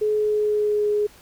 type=tone with pitch glide; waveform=sine; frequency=425.1 to 417.3 Hz; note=G#4 to G#4; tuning=+40 to +8 cents; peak=-18 dBFS; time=0.01-1.07 s; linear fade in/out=10 ms; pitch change=-32 cents; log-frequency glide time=0.14-0.88 s; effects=pink hiss -50 dBFS RMS until 1.21 s